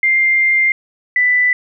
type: tone pair in turn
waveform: sine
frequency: 2102 / 1986.9 Hz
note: C7 / B6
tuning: +7 / +10 cents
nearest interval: minor second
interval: 97 cents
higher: first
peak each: -10 dBFS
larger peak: neither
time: 0.03-0.72 / 1.16-1.53 s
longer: first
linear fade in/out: 2 ms
effects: none